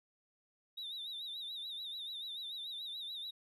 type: tone with vibrato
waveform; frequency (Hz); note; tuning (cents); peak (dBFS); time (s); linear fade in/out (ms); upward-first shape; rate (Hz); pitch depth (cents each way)
triangle; 3729; A#7; 0; -39; 0.77-3.31; 10; sine; 6.9; 96
effects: tanh soft clip ceiling -36 dBFS